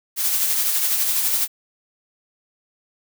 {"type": "noise with tremolo", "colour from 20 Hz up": "blue", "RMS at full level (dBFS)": -19, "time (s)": [0.16, 1.48], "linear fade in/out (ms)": 50, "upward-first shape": "sine", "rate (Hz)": 12, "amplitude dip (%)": 35, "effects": []}